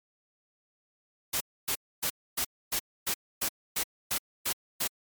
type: noise bursts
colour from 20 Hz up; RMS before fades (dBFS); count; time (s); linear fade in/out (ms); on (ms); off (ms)
white; -29; 11; 1.33-4.877; 10; 77; 270
effects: MP3 96 kbps